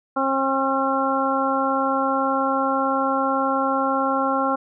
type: harmonic tone with a mistuned harmonic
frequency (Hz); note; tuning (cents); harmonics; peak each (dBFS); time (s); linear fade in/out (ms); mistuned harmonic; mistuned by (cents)
268.7; C4; +46; 1 / 2 / 3 / 4 / 5; -25 / -25 / -25 / -25 / -25; 0.16-4.56; 10; 5; +20
effects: none